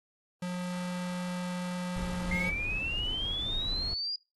square tone, 179.4 Hz, F3, 47 cents sharp, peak -33 dBFS, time 0.42-2.5 s, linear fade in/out 5 ms
brown noise, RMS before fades -37 dBFS, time 1.96-3.94 s, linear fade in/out 5 ms
sine exponential sweep, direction up, 2093 to 4900 Hz, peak -31 dBFS, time 2.31-4.16 s, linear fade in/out 5 ms
effects noise-tail reverb RT60 0.3 s tail -26 dB re dry + AAC 32 kbps

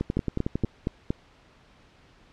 two click trains, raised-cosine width 3 ms, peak -13 / -12 dBFS, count 8 / 5, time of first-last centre 0.01-0.646 / 0.17-1.105 s, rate 11 / 4.28 Hz, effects pink hiss -57 dBFS RMS until 2.32 s + low-pass 4000 Hz 12 dB/octave

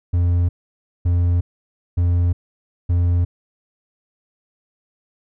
triangle tone bursts, 87.31 Hz, F2, in tune, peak -12 dBFS, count 4, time 0.13-3.25 s, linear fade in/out 10 ms, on 360 ms, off 560 ms, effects none

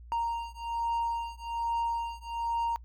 triangle beating tone pair, 930 / 931.2 Hz, A#5 / A#5, -4 / -2 cents, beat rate 1.2 Hz, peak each -31 dBFS, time 0.12-2.76 s, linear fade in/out 0 ms, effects noise-tail reverb RT60 0.1 s tail -25 dB re dry + added 59 Hz sine -46 dBFS peak until 2.84 s

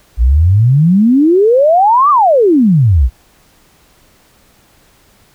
sine exponential two-way sweep, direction up then down, 54.6 to 1218 to 54.6 Hz, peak -5 dBFS, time 0.17-3.1 s, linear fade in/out 50 ms, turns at 2.1 s, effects pink hiss -49 dBFS RMS until 5.34 s

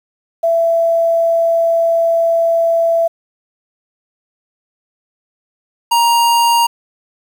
sine / square tone pair in turn, 667 / 937.6 Hz, E5 / A#5, +20 / +10 cents, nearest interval tritone, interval 590 cents, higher second, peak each -10 dBFS, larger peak neither, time 0.43-3.08 / 5.91-6.67 s, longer first, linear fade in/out 10 ms, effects 7-bit

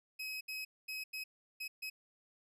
30% pulse tone bursts at uneven times, 2548 Hz, D#7, 41 cents sharp, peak -37 dBFS, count 6, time 0.19-0.41 / 0.48-0.65 / 0.88-1.04 / 1.13-1.24 / 1.6-1.68 / 1.82-1.9 s, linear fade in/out 10 ms, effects resampled to 32000 Hz

